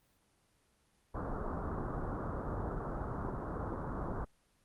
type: low-pass noise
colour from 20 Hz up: pink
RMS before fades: -38 dBFS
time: 1.14-4.25 s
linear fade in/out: 10 ms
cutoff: 1400 Hz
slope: 48 dB/octave
effects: pink hiss -72 dBFS RMS until 4.64 s + Opus 24 kbps